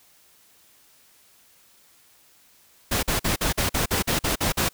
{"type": "noise bursts", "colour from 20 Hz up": "pink", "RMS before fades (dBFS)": -23, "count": 11, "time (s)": [2.91, 4.69], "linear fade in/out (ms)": 10, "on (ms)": 120, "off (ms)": 46, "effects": ["white hiss -57 dBFS RMS until 4.73 s"]}